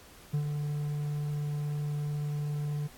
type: tone with ADSR envelope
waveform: triangle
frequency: 147.3 Hz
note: D3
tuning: 6 cents sharp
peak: -23 dBFS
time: 0.33-2.88 s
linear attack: 14 ms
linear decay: 88 ms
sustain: -5 dB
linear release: 19 ms
effects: pink hiss -54 dBFS RMS until 2.97 s + AAC 64 kbps